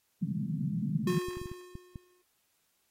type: band-pass noise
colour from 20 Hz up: white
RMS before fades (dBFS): -32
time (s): 0.21-1.19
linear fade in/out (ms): 10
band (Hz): 140 to 210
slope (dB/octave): 48
type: tone with exponential decay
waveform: square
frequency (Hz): 360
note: F#4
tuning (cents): -47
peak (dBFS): -29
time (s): 1.07-2.22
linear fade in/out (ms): 5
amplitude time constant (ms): 250
type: clicks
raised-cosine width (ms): 5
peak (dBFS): -29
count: 7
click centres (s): 1.285 / 1.37 / 1.416 / 1.458 / 1.516 / 1.754 / 1.958
effects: white hiss -74 dBFS RMS until 2.9 s + AAC 48 kbps